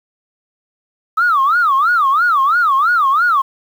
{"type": "tone with vibrato", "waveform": "sine", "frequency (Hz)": 1244.5, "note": "D#6", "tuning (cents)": 0, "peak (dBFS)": -9, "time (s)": [1.17, 3.42], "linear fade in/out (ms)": 10, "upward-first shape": "sine", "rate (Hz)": 3, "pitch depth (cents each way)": 270, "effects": ["tanh soft clip ceiling -6 dBFS", "7-bit"]}